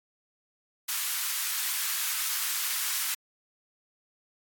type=high-pass noise; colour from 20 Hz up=white; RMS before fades=-30 dBFS; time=0.88-3.15 s; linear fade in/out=10 ms; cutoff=1100 Hz; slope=24 dB/octave; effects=AAC 64 kbps